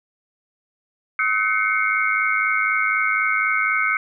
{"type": "tone cluster", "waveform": "sine", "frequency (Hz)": [1280, 1516, 2132, 2236], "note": ["D#6", "F#6", "C7", "C#7"], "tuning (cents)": [49, 42, 32, 14], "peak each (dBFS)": -23, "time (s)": [1.19, 3.97], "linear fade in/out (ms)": 2, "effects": []}